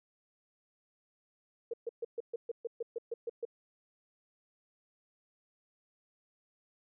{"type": "tone bursts", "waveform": "sine", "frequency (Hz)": 466.2, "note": "A#4", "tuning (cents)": 0, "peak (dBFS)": -33, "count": 12, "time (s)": [1.71, 3.452], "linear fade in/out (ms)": 5, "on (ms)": 26, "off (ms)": 130, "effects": []}